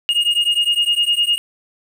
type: beating tone pair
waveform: triangle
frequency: 2849 / 2858.8 Hz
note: F7 / F7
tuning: +34 / +40 cents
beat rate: 9.8 Hz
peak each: -14 dBFS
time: 0.09-1.38 s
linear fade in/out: 0 ms
effects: tanh soft clip ceiling -10 dBFS + 8-bit